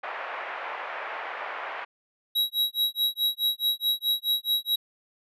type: band-pass noise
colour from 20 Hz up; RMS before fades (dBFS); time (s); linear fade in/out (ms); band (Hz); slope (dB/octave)
pink; -35; 0.03-1.85; 10; 610 to 2300; 24
type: tone with tremolo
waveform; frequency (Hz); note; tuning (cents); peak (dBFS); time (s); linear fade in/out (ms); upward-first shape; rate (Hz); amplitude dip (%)
square; 3859; B7; -41; -21; 2.35-4.76; 10; sine; 4.7; 100
effects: resampled to 32000 Hz